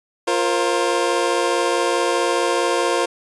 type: chord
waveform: 25% pulse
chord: F suspended fourth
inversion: none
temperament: equal with one note detuned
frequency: 349.2 / 466.2 / 530.9 Hz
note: F4 / Bb4 / C5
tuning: 0 / 0 / +25 cents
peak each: -18 dBFS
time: 0.27-3.06 s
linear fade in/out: 10 ms
effects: resampled to 24000 Hz